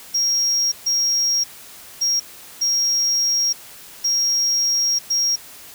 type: tone bursts at uneven times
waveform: triangle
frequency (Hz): 5600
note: F8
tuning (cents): +4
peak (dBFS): -15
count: 6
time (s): 0.14-0.72 / 0.86-1.44 / 2.01-2.2 / 2.61-3.53 / 4.04-4.99 / 5.1-5.36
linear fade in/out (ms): 10
effects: white hiss -41 dBFS RMS until 5.74 s